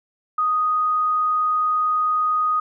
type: tone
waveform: sine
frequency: 1244.5 Hz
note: D#6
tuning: in tune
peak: -17 dBFS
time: 0.38-2.6 s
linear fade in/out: 5 ms
effects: none